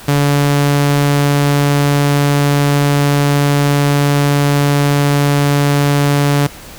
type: tone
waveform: sawtooth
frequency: 143.3 Hz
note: D3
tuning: 42 cents flat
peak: -6 dBFS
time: 0.08-6.47 s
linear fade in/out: 5 ms
effects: pink hiss -34 dBFS RMS until 6.78 s